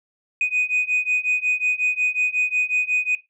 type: beating tone pair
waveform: sine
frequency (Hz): 2489 / 2494.5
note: D#7 / D#7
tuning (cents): 0 / +4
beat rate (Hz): 5.5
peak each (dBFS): -21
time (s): 0.41-3.15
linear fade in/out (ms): 2
effects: noise-tail reverb RT60 0.2 s tail -17 dB re dry + tanh soft clip ceiling -14 dBFS